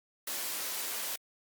white high-pass noise, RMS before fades -36 dBFS, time 0.27-1.16 s, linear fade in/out 5 ms, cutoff 290 Hz, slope 12 dB/octave, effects Opus 48 kbps

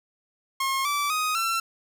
sawtooth tone with pitch steps, 1076 / 1159.9 / 1250.4 / 1347.9 Hz, C6 / D6 / D#6 / E6, +48 / -22 / +8 / +38 cents, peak -20 dBFS, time 0.6-1.6 s, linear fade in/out 5 ms, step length 250 ms, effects none

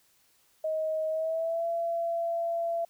sine tone with pitch glide, 630 to 675.2 Hz, D#5 to E5, +21 to +41 cents, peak -27 dBFS, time 0.64-2.85 s, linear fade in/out 5 ms, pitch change +120 cents, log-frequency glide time 1.09-1.67 s, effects white hiss -66 dBFS RMS until 2.89 s

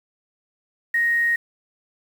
sine tone with quantisation, 1871 Hz, A#6, 6 cents sharp, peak -17 dBFS, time 0.94-1.36 s, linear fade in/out 5 ms, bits 7, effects none

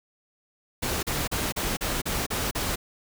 pink noise bursts, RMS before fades -28 dBFS, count 8, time 0.82-2.759 s, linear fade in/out 10 ms, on 210 ms, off 37 ms, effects none

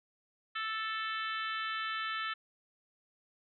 harmonic tone, 440 Hz, A4, in tune, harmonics 3 / 4 / 5 / 6 / 7 / 8 / 9, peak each -37 / -39 / -46 / -45 / -44 / -47 / -49 dBFS, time 0.55-2.34 s, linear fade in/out 10 ms, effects none

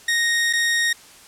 sawtooth tone with dropouts, 1864 Hz, A#6, 1 cent flat, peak -14 dBFS, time 0.08-0.93 s, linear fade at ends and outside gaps 5 ms, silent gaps 0.529-0.533 s, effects white hiss -46 dBFS RMS until 1.27 s + low-pass 10000 Hz 12 dB/octave

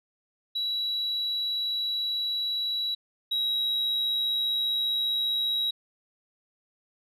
sine tone pair in turn, 3913 / 3855 Hz, B7 / B7, -17 / -43 cents, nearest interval unison, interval 26 cents, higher first, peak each -25 / -22 dBFS, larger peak second, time 0.55-2.95 / 3.31-5.71 s, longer neither, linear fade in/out 10 ms, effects tanh soft clip ceiling -23 dBFS

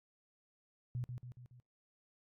sine tone with echo, 123.47 Hz, B2, in tune, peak -36 dBFS, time 0.95-1.04 s, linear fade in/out 0 ms, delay 140 ms, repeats 4, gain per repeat -5 dB, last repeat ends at 1.6 s, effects noise-tail reverb RT60 0.3 s tail -26 dB re dry + AAC 64 kbps

